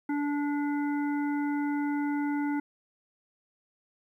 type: harmonic tone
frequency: 290 Hz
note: D4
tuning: 22 cents flat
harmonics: 1 / 3 / 5 / 7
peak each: -27 / -37 / -41 / -44 dBFS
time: 0.09-2.6 s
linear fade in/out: 5 ms
effects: 11-bit